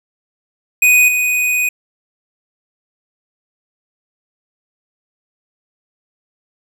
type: tone with level steps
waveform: square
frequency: 2489 Hz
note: D#7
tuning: in tune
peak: -8 / -14 dBFS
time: 0.82-1.69 s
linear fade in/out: 5 ms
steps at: 1.08 s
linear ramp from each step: 5 ms
effects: none